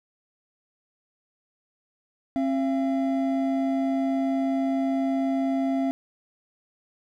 triangle tone pair together, 268.1 / 680 Hz, C4 / F5, +42 / -46 cents, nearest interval octave + major third, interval 1612 cents, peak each -21 / -27 dBFS, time 2.36-5.91 s, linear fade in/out 0 ms, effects none

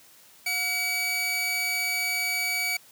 sawtooth tone pair together, 717.8 / 2279 Hz, F5 / C#7, +47 / +47 cents, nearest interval octave + minor sixth, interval 2000 cents, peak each -34 / -22 dBFS, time 0.46-2.77 s, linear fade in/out 5 ms, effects white hiss -54 dBFS RMS until 2.91 s + high-pass 80 Hz 12 dB/octave

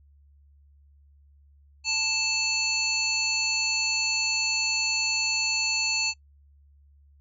harmonic tone with a mistuned harmonic, 880 Hz, A5, in tune, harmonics 1 / 3 / 5 / 7 / 8, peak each -39 / -27 / -27 / -35 / -33 dBFS, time 1.84-6.14 s, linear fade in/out 50 ms, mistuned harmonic 8, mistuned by +22 cents, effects noise-tail reverb RT60 0.1 s tail -24 dB re dry + added 71 Hz sine -54 dBFS peak until 7.2 s

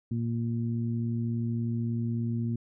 harmonic tone, 116.54 Hz, A#2, in tune, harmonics 1 / 2 / 3, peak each -29 / -31 / -44 dBFS, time 0.11-2.56 s, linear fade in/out 5 ms, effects none

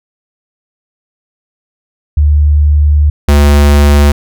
sine / square tone pair in turn, 74.1 / 72.28 Hz, D2 / D2, +16 / -27 cents, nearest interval unison, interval 43 cents, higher first, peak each -4 dBFS, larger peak neither, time 2.17-3.1 / 3.28-4.12 s, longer first, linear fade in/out 5 ms, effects none

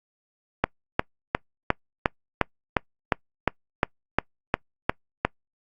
click train, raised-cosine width 0.5 ms, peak -3 dBFS, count 14, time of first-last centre 0.64-5.25 s, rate 2.82 Hz, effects noise-tail reverb RT60 0.1 s tail -26 dB re dry + Opus 48 kbps

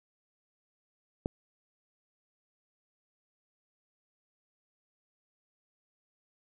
click, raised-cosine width 2 ms, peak -17 dBFS, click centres 1.259 s, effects none

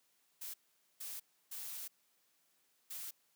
blue noise bursts at uneven times, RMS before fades -45 dBFS, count 4, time 0.41-0.54 / 1-1.2 / 1.51-1.88 / 2.9-3.11 s, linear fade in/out 10 ms, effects white hiss -75 dBFS RMS until 3.35 s + high-pass 150 Hz 12 dB/octave

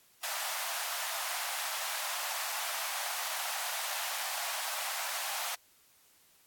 pink high-pass noise, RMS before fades -36 dBFS, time 0.23-5.55 s, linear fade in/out 5 ms, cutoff 660 Hz, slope 48 dB/octave, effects white hiss -64 dBFS RMS until 6.46 s + AAC 64 kbps

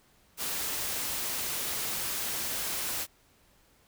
white noise, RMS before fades -33 dBFS, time 0.37-3.07 s, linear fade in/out 50 ms, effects pink hiss -64 dBFS RMS until 3.87 s

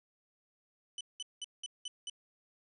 sawtooth tone bursts, 3000 Hz, F#7, 23 cents sharp, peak -35 dBFS, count 6, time 0.98-2.098 s, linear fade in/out 2 ms, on 28 ms, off 190 ms, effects resampled to 24000 Hz + 11-bit

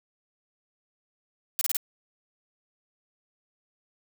blue noise bursts, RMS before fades -26 dBFS, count 4, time 1.59-1.768 s, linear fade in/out 0 ms, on 22 ms, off 30 ms, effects none

